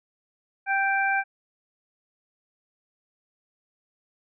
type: harmonic tone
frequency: 784 Hz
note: G5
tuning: in tune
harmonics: 1 / 2 / 3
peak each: -25 / -24 / -29 dBFS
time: 0.66-1.24 s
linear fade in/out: 50 ms
effects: none